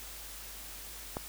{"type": "click", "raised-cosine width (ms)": 1, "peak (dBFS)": -20, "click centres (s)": 1.169, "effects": ["added 50 Hz sine -51 dBFS peak until 1.28 s", "white hiss -46 dBFS RMS until 1.28 s"]}